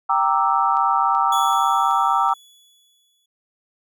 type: chord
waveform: sine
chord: E half-diminished seventh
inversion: first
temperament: equal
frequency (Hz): 784 / 932.3 / 1174.7 / 1318.5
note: G5 / Bb5 / D6 / E6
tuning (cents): 0 / 0 / 0 / 0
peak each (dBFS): -21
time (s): 0.09-2.34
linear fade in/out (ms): 10
type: click train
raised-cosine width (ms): 0.2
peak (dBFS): -27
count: 5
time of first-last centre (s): 0.77-2.291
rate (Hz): 2.63
type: tone with exponential decay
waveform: sawtooth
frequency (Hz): 3407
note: G#7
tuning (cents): +44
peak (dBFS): -22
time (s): 1.32-3.26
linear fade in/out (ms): 5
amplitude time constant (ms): 420
effects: none